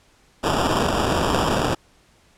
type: noise with sample-and-hold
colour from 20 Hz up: white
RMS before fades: -21 dBFS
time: 0.43-1.75 s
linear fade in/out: 10 ms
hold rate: 2100 Hz
effects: pink hiss -57 dBFS RMS until 2.37 s + low-pass 9000 Hz 12 dB/octave